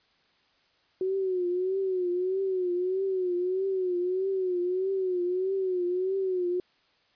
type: tone with vibrato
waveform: sine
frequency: 370 Hz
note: F#4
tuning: in tune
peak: -25 dBFS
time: 1.01-6.6 s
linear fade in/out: 2 ms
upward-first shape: triangle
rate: 1.6 Hz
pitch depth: 93 cents each way
effects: white hiss -66 dBFS RMS until 7.15 s + resampled to 11025 Hz